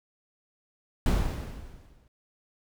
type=noise with exponential decay; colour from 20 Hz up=brown; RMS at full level=-21 dBFS; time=1.06-2.08 s; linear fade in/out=2 ms; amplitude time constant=220 ms; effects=none